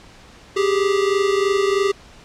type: tone pair together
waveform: square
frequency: 390.6 / 413.7 Hz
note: G4 / G#4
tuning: -6 / -7 cents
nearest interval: minor second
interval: 99 cents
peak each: -18 / -22 dBFS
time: 0.56-1.92 s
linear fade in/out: 10 ms
effects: pink hiss -45 dBFS RMS until 2.24 s + low-pass 6000 Hz 12 dB/octave